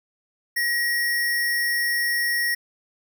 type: tone with sample-and-hold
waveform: sine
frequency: 1900 Hz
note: A#6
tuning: 33 cents sharp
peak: -20 dBFS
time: 0.56-2.55 s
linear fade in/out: 10 ms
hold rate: 7350 Hz
effects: none